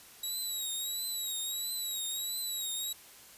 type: tone with vibrato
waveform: 15% pulse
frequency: 3861 Hz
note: B7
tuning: 40 cents flat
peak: -27 dBFS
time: 0.23-2.93 s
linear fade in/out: 5 ms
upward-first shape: triangle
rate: 1.5 Hz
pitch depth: 85 cents each way
effects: white hiss -54 dBFS RMS until 3.37 s + resampled to 32000 Hz